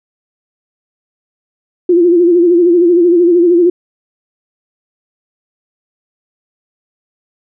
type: tone with vibrato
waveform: sine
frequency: 347.5 Hz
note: F4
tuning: 9 cents flat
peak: -5 dBFS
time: 1.89-3.7 s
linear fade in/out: 5 ms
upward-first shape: sine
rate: 13 Hz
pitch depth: 69 cents each way
effects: none